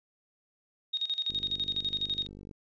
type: tone with tremolo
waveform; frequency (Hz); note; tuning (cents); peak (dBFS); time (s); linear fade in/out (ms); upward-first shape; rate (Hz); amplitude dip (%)
sine; 3729; A#7; 0; -27; 0.93-2.27; 10; square; 12; 80
type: click train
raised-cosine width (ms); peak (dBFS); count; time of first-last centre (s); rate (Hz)
3; -34; 61; 1.3-2.512; 49.5
effects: resampled to 16000 Hz + 11-bit